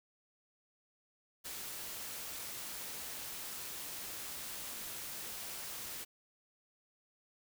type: noise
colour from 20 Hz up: white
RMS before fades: -44 dBFS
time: 1.44-6.05 s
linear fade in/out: 20 ms
effects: none